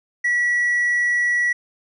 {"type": "tone", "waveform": "triangle", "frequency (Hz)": 1938, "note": "B6", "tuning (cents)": -33, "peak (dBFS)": -14, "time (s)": [0.24, 1.53], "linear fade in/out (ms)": 10, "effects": ["tanh soft clip ceiling -11 dBFS", "resampled to 24000 Hz"]}